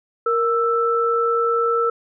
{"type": "tone pair together", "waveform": "sine", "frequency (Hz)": [466.2, 1324], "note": ["A#4", "E6"], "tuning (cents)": [0, 7], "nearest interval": "octave + tritone", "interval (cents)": 1807, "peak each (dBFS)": -19, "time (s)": [0.26, 1.9], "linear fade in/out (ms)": 5, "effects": []}